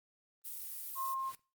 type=noise; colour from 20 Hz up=violet; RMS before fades=-43 dBFS; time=0.44-1.15 s; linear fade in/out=20 ms
type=noise with exponential growth; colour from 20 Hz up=white; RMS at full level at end=-48 dBFS; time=0.9-1.35 s; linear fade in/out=1 ms; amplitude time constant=96 ms
type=tone; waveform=sine; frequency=1064 Hz; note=C6; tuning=29 cents sharp; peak=-34 dBFS; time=0.95-1.33 s; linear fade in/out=50 ms
effects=noise-tail reverb RT60 0.3 s tail -21 dB re dry + Opus 32 kbps